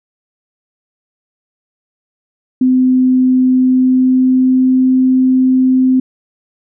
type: tone with pitch glide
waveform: sine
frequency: 256.1 to 258.3 Hz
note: C4 to C4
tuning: -37 to -22 cents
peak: -7 dBFS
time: 2.61-6 s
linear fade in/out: 5 ms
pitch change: +15 cents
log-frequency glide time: 3.51-4.92 s
effects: none